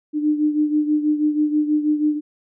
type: beating tone pair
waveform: sine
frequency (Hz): 300 / 306.2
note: D4 / D#4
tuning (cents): +37 / -28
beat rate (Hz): 6.2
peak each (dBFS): -17 / -23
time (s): 0.13-2.21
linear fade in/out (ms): 50
effects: none